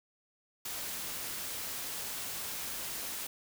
white noise, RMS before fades -39 dBFS, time 0.65-3.27 s, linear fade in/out 5 ms, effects none

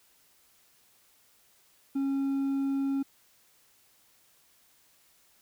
triangle tone with hard clipping, 273.9 Hz, C#4, 21 cents flat, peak -27 dBFS, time 1.95-3.03 s, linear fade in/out 10 ms, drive 5 dB, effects white hiss -64 dBFS RMS until 5.41 s

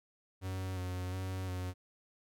45% pulse tone with vibrato, 92.5 Hz, F#2, in tune, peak -36 dBFS, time 0.41-1.74 s, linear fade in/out 50 ms, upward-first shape square, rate 1.4 Hz, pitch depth 24 cents each way, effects none

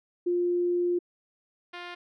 sine / 5% pulse tone pair in turn, 351.9 / 351.9 Hz, F4 / F4, +13 / +13 cents, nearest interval unison, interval 0 cents, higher neither, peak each -23 / -25 dBFS, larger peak first, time 0.26-0.99 / 1.73-1.95 s, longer first, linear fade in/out 10 ms, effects low-pass 3000 Hz 12 dB/octave

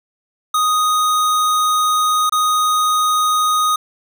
square tone with dropouts, 1244.5 Hz, D#6, in tune, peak -14 dBFS, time 0.54-3.76 s, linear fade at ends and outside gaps 5 ms, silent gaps 2.296-2.322 s, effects none

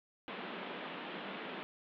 pink band-pass noise, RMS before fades -44 dBFS, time 0.28-1.63 s, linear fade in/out 0 ms, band 180 to 3500 Hz, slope 48 dB/octave, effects none

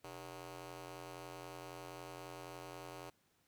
10% pulse ring-modulated tone, 174.61 Hz, F3, in tune, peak -36 dBFS, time 0.04-3.1 s, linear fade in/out 5 ms, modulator 220 Hz, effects pink hiss -75 dBFS RMS until 3.47 s + high-pass 80 Hz 12 dB/octave

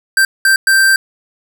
square tone bursts at uneven times, 1568 Hz, G6, in tune, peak -8 dBFS, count 3, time 0.17-0.25 / 0.45-0.56 / 0.67-0.96 s, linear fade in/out 2 ms, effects none

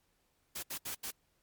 white noise bursts at uneven times, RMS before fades -40 dBFS, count 4, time 0.55-0.63 / 0.7-0.78 / 0.85-0.95 / 1.03-1.11 s, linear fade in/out 10 ms, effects pink hiss -75 dBFS RMS until 1.42 s + MP3 96 kbps

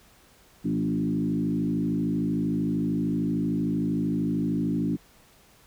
sine tone with frequency modulation, 233.1 Hz, A#3, in tune, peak -23 dBFS, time 0.64-4.97 s, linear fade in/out 20 ms, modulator 53.1 Hz, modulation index 1.6, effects pink hiss -57 dBFS RMS until 5.66 s

